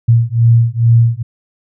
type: beating tone pair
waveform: sine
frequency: 115.3 / 117.6 Hz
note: A#2 / A#2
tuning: -19 / +16 cents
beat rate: 2.3 Hz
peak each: -10 dBFS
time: 0.08-1.23 s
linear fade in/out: 10 ms
effects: none